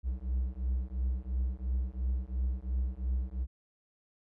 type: beating tone pair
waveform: triangle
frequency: 61.74 / 64.64 Hz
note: B1 / C2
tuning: 0 / -20 cents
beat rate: 2.9 Hz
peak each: -31 dBFS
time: 0.03-3.47 s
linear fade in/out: 50 ms
effects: none